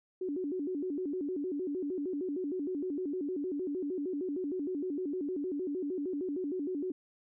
sine tone with vibrato, 326.2 Hz, E4, 18 cents flat, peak -32 dBFS, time 0.21-6.92 s, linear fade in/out 5 ms, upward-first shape square, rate 6.5 Hz, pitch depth 220 cents each way, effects none

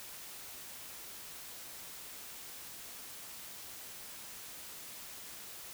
silence, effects white hiss -48 dBFS RMS until 5.73 s

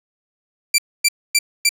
15% pulse tone bursts, 2349 Hz, D7, in tune, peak -5 dBFS, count 4, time 0.74-1.692 s, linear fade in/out 5 ms, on 43 ms, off 260 ms, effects none

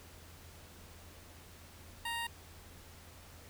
15% pulse tone with notch filter, 932.3 Hz, A#5, in tune, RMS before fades -38 dBFS, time 2.05-2.27 s, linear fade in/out 5 ms, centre 6000 Hz, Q 1.6, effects added 84 Hz sine -56 dBFS peak until 3.49 s + pink hiss -56 dBFS RMS until 3.49 s

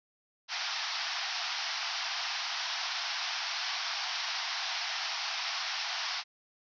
white band-pass noise, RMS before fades -35 dBFS, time 0.48-6.24 s, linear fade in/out 50 ms, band 670 to 5700 Hz, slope 96 dB/octave, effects none

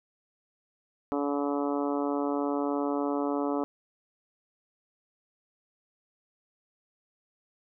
harmonic tone, 143.2 Hz, D3, 43 cents flat, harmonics 2 / 3 / 4 / 5 / 6 / 7 / 8 / 9, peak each -29 / -33 / -35 / -37 / -39 / -40 / -41 / -42 dBFS, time 1.12-3.64 s, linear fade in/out 0 ms, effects none

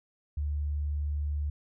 sine tone, 73.42 Hz, D2, in tune, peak -28 dBFS, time 0.37-1.5 s, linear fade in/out 5 ms, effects none

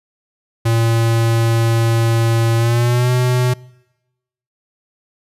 square tone with pitch glide, 114.8 to 125.19 Hz, A#2 to B2, -26 to +24 cents, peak -13 dBFS, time 0.65-3.54 s, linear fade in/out 10 ms, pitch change +150 cents, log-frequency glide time 2.57-3.11 s, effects noise-tail reverb RT60 1.0 s tail -24 dB re dry + resampled to 32000 Hz

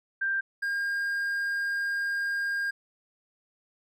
sine / triangle tone pair in turn, 1582 / 1612.4 Hz, G6 / G6, +15 / +48 cents, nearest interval unison, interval 33 cents, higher second, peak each -25 / -25 dBFS, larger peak neither, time 0.21-0.41 / 0.62-2.71 s, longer second, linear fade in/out 10 ms, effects none

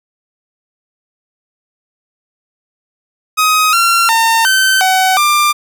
sawtooth tone with pitch steps, 1259 / 1369 / 909 / 1539 / 753 / 1190 Hz, D#6 / F6 / A#5 / G6 / F#5 / D6, +20 / -35 / -44 / -32 / +30 / +22 cents, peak -5 dBFS, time 3.37-5.53 s, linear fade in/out 20 ms, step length 360 ms, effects none

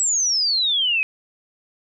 sine exponential sweep, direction down, 7902 to 2492 Hz, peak -17 dBFS, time 0-1.03 s, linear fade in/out 0 ms, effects none

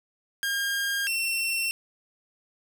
sawtooth tone pair in turn, 1614 / 2708 Hz, G#6 / E7, -50 / +46 cents, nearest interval major sixth, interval 896 cents, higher second, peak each -22 dBFS, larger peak neither, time 0.43-1.07 / 1.07-1.71 s, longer neither, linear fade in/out 0 ms, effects none

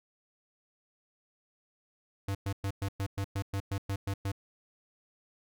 square tone bursts, 98.4 Hz, G2, 7 cents sharp, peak -31 dBFS, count 12, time 2.28-4.318 s, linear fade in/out 5 ms, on 69 ms, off 110 ms, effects none

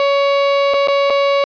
35% pulse tone with dropouts, 560 Hz, C#5, 18 cents sharp, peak -10 dBFS, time 0-1.44 s, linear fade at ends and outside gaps 1 ms, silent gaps 0.737-0.741 / 0.874-0.883 / 1.1-1.104 s, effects resampled to 11025 Hz

